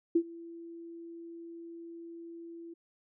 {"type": "tone with ADSR envelope", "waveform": "sine", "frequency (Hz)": 335.9, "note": "E4", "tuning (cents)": 33, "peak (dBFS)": -20, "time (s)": [0.15, 2.74], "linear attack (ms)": 8, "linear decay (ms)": 67, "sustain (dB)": -23, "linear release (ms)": 10, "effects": []}